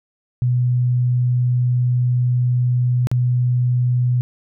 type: tone with dropouts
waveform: sine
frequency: 123.8 Hz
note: B2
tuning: 5 cents sharp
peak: -14 dBFS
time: 0.42-4.21 s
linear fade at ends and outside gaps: 0 ms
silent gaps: 3.071-3.115 s
effects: none